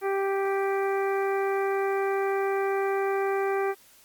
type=harmonic tone; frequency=392 Hz; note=G4; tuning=in tune; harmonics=1 / 2 / 3 / 4 / 5 / 6; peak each=-25 / -31 / -35 / -37 / -39 / -41 dBFS; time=0.01-3.75 s; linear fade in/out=50 ms; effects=white hiss -56 dBFS RMS until 4.04 s + Opus 32 kbps